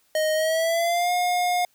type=tone with pitch glide; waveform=square; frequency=622.3 to 714.8 Hz; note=D#5 to F5; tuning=0 to +40 cents; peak=-21 dBFS; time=0.15-1.65 s; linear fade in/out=2 ms; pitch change=+240 cents; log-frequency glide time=0.34-1.12 s; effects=white hiss -64 dBFS RMS until 1.74 s